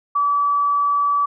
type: tone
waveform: sine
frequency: 1150 Hz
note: D6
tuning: 37 cents flat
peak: -15 dBFS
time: 0.15-1.26 s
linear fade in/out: 10 ms
effects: none